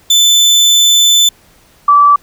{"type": "tone pair in turn", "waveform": ["30% pulse", "sine"], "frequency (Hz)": [3520, 1157.8], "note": ["A7", "D6"], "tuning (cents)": [0, -25], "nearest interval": "octave + perfect fifth", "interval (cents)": 1925, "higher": "first", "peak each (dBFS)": -3, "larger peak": "neither", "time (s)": [[0.1, 1.29], [1.88, 2.16]], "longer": "first", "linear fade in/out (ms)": 5, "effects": ["pink hiss -47 dBFS RMS until 2.22 s"]}